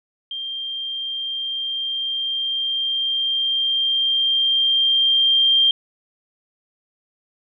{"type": "tone with level ramp", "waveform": "sine", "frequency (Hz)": 3182, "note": "G7", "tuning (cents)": 25, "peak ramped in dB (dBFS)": [-26, -12], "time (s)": [0.31, 5.71], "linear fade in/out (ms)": 2, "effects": []}